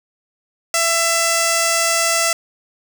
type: tone with notch filter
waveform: 5% pulse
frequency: 668 Hz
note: E5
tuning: 23 cents sharp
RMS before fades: -17 dBFS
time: 0.74-2.33 s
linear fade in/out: 2 ms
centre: 3700 Hz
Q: 1.8
effects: none